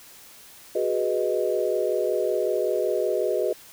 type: chord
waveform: sine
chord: G# minor seventh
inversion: third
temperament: equal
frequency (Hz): 370 / 415.3 / 493.9 / 622.3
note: F#4 / G#4 / B4 / D#5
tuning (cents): 0 / 0 / 0 / 0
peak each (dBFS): -27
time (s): 0.75-3.53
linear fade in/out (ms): 5
effects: white hiss -48 dBFS RMS until 3.72 s